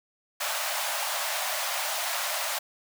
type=high-pass noise; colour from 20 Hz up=pink; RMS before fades=-30 dBFS; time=0.4-2.59 s; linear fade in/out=10 ms; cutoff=570 Hz; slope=96 dB/octave; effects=none